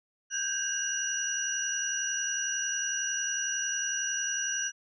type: tone cluster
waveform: sine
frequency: 1539 / 1610 / 2846 / 5840 Hz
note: G6 / G6 / F7 / F#8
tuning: -32 / +46 / +32 / -24 cents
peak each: -37 / -35 / -39 / -31 dBFS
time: 0.3-4.72 s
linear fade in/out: 50 ms
effects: none